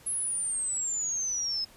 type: exponential sweep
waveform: sine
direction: down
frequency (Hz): 10860 to 5120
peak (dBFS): -28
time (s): 0.06-1.65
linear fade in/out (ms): 10
effects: pink hiss -55 dBFS RMS until 1.76 s + resampled to 32000 Hz